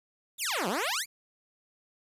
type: exponential two-way sweep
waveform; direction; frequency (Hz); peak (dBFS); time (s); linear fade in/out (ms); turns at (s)
10% pulse; down then up; 3951 to 167.9 to 2489; -20; 0.38-1.06; 50; 0.68
effects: resampled to 32000 Hz + 10-bit